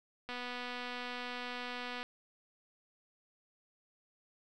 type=click train; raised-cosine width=0.3 ms; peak=-26 dBFS; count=429; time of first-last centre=0.29-2.03 s; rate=246 Hz; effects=none